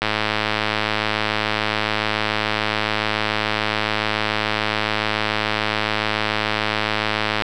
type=click train; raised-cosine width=0.3 ms; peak=-3 dBFS; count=793; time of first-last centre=0.02-7.422 s; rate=107 Hz; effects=none